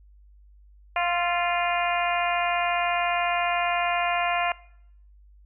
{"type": "harmonic tone with a mistuned harmonic", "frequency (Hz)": 349.2, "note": "F4", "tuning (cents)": 0, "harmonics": [2, 3, 4, 5, 6, 7, 8], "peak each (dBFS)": [-25, -29, -32, -33, -33, -30, -35], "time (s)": [0.96, 4.52], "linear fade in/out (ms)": 2, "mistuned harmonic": 4, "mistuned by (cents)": -24, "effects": ["noise-tail reverb RT60 0.7 s tail -21 dB re dry", "added 50 Hz sine -50 dBFS peak until 5.45 s"]}